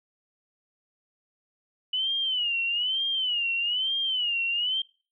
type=tone with vibrato; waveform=sine; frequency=2960 Hz; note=F#7; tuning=in tune; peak=-24 dBFS; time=1.93-4.82 s; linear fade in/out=5 ms; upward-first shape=sine; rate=1.1 Hz; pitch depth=140 cents each way; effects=noise-tail reverb RT60 0.4 s tail -25 dB re dry